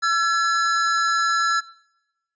square tone pair together, 1345.3 / 1695 Hz, E6 / G#6, +35 / +35 cents, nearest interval major third, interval 400 cents, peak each -20 / -24 dBFS, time 0.02-1.61 s, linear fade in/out 20 ms, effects noise-tail reverb RT60 1.0 s tail -24 dB re dry + resampled to 16000 Hz

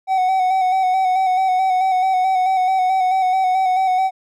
triangle tone with vibrato, 750 Hz, F#5, 23 cents sharp, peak -12 dBFS, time 0.07-4.11 s, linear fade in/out 50 ms, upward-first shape square, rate 4.6 Hz, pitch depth 28 cents each way, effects none

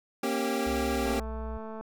25% pulse chord, G diminished, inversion first, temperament equal with one note detuned, 233.1 / 273.1 / 392 Hz, Bb3 / Db4 / G4, 0 / -26 / 0 cents, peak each -28 dBFS, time 0.23-1.2 s, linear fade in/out 5 ms
sine tone with pitch glide, 66.4 to 61.24 Hz, C2 to B1, +26 to -14 cents, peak -34 dBFS, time 0.66-1.58 s, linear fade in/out 10 ms, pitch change -140 cents, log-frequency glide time 0.95-1.03 s
click train, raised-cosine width 1 ms, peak -28 dBFS, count 166, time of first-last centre 1.06-1.81 s, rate 220 Hz
effects none

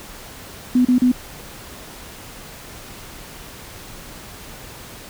sine tone bursts, 249.8 Hz, B3, 20 cents sharp, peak -11 dBFS, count 3, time 0.75-1.118 s, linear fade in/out 5 ms, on 100 ms, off 34 ms, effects pink hiss -38 dBFS RMS until 5.09 s

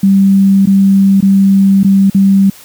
sine tone with dropouts, 195.3 Hz, G3, 6 cents flat, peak -4 dBFS, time 0.03-2.5 s, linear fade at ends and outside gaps 5 ms, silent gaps 0.657-0.671 / 1.206-1.225 / 1.833-1.845 / 2.1-2.146 s, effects white hiss -37 dBFS RMS until 2.64 s

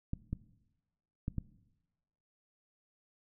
clicks, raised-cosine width 5 ms, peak -22 dBFS, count 4, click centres 0.134 / 0.33 / 1.281 / 1.383 s, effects noise-tail reverb RT60 1.0 s tail -18 dB re dry

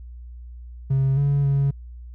triangle tone with pitch steps, 134.9 / 141.4 / 139.1 Hz, C#3 / C#3 / C#3, -47 / +35 / +6 cents, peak -14 dBFS, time 0.9-1.71 s, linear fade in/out 10 ms, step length 270 ms, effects tanh soft clip ceiling -12 dBFS + added 60 Hz sine -36 dBFS peak until 2.14 s

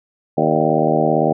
harmonic tone with a mistuned harmonic, 77.78 Hz, D#2, in tune, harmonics 2 / 3 / 4 / 5 / 6 / 7 / 8 / 9 / 10, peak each -22 / -22 / -22 / -22 / -22 / -22 / -22 / -22 / -22 dBFS, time 0.37-1.33 s, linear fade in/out 10 ms, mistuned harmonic 7, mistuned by +67 cents, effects none

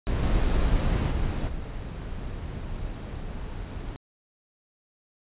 brown noise with level steps, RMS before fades -25 / -23 / -27 / -34 dBFS, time 0.07-3.96 s, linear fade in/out 0 ms, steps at 0.22 / 1.1 / 1.47 s, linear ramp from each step 20 ms, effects resampled to 8000 Hz

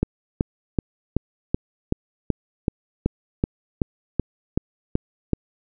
click train, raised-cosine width 3 ms, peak -6 dBFS, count 15, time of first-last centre 0.03-5.333 s, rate 2.64 Hz, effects none

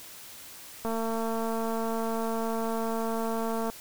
click train, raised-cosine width 1 ms, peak -19 dBFS, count 645, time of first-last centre 0.85-3.7 s, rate 226 Hz, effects white hiss -46 dBFS RMS until 3.8 s

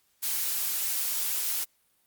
blue noise, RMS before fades -29 dBFS, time 0.22-1.65 s, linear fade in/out 20 ms, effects white hiss -69 dBFS RMS until 2.06 s + Opus 48 kbps

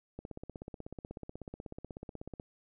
click train, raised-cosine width 2 ms, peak -29 dBFS, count 37, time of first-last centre 0.19-2.399 s, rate 16.3 Hz, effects none

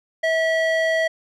square tone with band-pass filter, 648 Hz, E5, 30 cents flat, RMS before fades -20 dBFS, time 0.23-1.08 s, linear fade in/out 10 ms, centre 1400 Hz, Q 1.9, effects none

